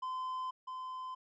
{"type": "tone pair in turn", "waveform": "triangle", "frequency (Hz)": [1027, 1027], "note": ["C6", "C6"], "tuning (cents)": [-33, -33], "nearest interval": "unison", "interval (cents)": 0, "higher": "neither", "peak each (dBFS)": [-34, -38], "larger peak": "first", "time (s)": [[0.02, 0.51], [0.67, 1.15]], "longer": "first", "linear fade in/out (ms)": 10, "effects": ["resampled to 16000 Hz"]}